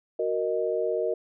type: chord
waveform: sine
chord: D# minor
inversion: first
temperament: equal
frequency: 370 / 466.2 / 622.3 Hz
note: F#4 / A#4 / D#5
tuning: 0 / 0 / 0 cents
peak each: -30 / -27 / -29 dBFS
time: 0.19-1.14 s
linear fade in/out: 5 ms
effects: none